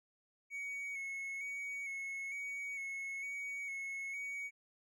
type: tone with vibrato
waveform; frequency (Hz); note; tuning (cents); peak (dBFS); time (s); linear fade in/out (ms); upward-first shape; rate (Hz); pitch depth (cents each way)
triangle; 2217; C#7; 0; -38; 0.5-4.51; 50; square; 1.1; 24
effects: none